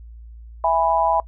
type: chord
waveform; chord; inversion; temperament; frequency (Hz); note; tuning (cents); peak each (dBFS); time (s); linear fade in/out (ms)
sine; E major; none; just; 659.3 / 824.1 / 988.9; E5 / G#5 / B5; 0 / -14 / +2; -20; 0.64-1.2; 2
effects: noise-tail reverb RT60 0.1 s tail -21 dB re dry + added 57 Hz sine -37 dBFS peak until 1.27 s